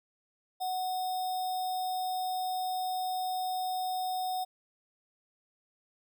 sine tone with sample-and-hold, 740 Hz, F#5, in tune, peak -30 dBFS, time 0.6-4.45 s, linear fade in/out 20 ms, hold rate 4410 Hz, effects none

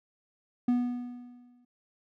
triangle tone with exponential decay, 244.8 Hz, B3, 15 cents flat, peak -19 dBFS, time 0.68-1.65 s, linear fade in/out 5 ms, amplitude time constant 210 ms, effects none

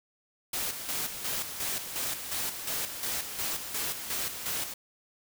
white noise with tremolo, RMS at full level -32 dBFS, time 0.53-4.74 s, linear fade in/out 5 ms, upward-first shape square, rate 2.8 Hz, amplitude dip 55%, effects none

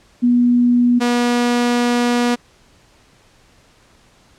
sine / sawtooth tone pair in turn, 243 / 241.5 Hz, B3 / B3, -28 / -39 cents, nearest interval unison, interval 11 cents, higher first, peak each -10 dBFS, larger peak neither, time 0.22-1 / 1-2.36 s, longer second, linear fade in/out 20 ms, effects pink hiss -52 dBFS RMS until 4.38 s + low-pass 8000 Hz 12 dB/octave

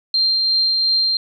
sine tone with tremolo, 4173 Hz, C8, 5 cents flat, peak -13 dBFS, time 0.14-1.17 s, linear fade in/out 2 ms, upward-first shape triangle, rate 2.8 Hz, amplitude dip 25%, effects none

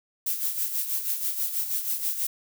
violet noise with tremolo, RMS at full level -26 dBFS, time 0.26-2.27 s, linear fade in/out 5 ms, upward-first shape sine, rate 6.2 Hz, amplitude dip 60%, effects none

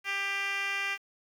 10% pulse tone with band-pass filter, 396.2 Hz, G4, 18 cents sharp, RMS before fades -32 dBFS, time 0.04-0.98 s, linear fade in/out 50 ms, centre 2500 Hz, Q 2.1, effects 9-bit

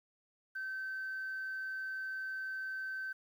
sine tone, 1542 Hz, G6, 29 cents flat, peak -36 dBFS, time 0.55-3.13 s, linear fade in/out 10 ms, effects tanh soft clip ceiling -34 dBFS + 11-bit

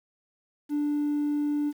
triangle tone, 293.7 Hz, D4, in tune, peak -21 dBFS, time 0.69-1.73 s, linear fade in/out 50 ms, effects tanh soft clip ceiling -20 dBFS + 9-bit

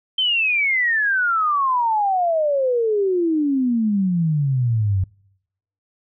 sine exponential sweep, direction down, 3136 to 91.7 Hz, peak -16 dBFS, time 0.18-5.04 s, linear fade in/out 5 ms, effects noise-tail reverb RT60 0.8 s tail -26 dB re dry

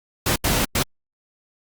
pink noise bursts at uneven times, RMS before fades -20 dBFS, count 3, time 0.26-0.36 / 0.44-0.65 / 0.75-0.83 s, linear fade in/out 5 ms, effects Opus 48 kbps

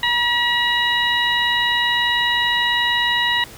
harmonic tone, 960 Hz, B5, 49 cents flat, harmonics 1 / 2 / 3 / 4, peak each -23 / -19 / -23 / -22 dBFS, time 0.03-3.44 s, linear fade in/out 2 ms, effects pink hiss -40 dBFS RMS until 3.57 s

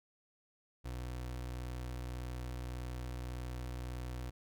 30% pulse tone, 61.74 Hz, B1, in tune, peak -37 dBFS, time 0.84-4.31 s, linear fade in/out 20 ms, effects none

